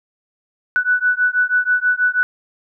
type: beating tone pair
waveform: sine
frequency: 1482 / 1488.2 Hz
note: F#6 / F#6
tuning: +2 / +10 cents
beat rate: 6.2 Hz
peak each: -17 dBFS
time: 0.76-2.23 s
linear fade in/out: 0 ms
effects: none